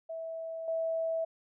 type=tone with level steps; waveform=sine; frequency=653 Hz; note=E5; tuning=17 cents flat; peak=-36 / -29 dBFS; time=0.09-1.25 s; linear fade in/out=10 ms; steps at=0.68 s; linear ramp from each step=2 ms; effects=none